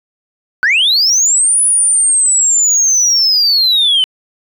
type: linear two-way sweep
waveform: sine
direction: up then down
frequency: 1455 to 9956 to 2996 Hz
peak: -6 dBFS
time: 0.63-4.04 s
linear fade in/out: 0 ms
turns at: 1.61 s
effects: tanh soft clip ceiling -6 dBFS